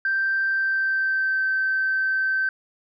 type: tone with pitch glide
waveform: sine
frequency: 1568 to 1547.3 Hz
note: G6 to G6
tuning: 0 to -23 cents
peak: -19 dBFS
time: 0.05-2.49 s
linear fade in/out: 2 ms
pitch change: -23 cents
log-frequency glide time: 0.49-1.45 s
effects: tanh soft clip ceiling -15 dBFS